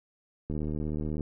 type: click train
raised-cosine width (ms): 3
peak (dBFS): -21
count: 55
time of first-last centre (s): 0.5-1.208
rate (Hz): 76.3
effects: none